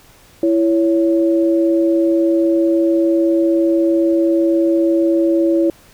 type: tone pair together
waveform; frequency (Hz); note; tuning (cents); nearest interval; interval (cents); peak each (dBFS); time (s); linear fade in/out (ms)
sine; 332.9 / 559; E4 / C#5; +17 / +14; major sixth; 897; -12 / -18; 0.43-5.7; 2
effects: pink hiss -47 dBFS RMS until 5.93 s